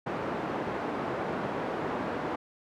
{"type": "band-pass noise", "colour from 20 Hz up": "pink", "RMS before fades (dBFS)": -33, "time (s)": [0.06, 2.36], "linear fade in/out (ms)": 10, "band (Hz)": [230, 1200], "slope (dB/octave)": 12, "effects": []}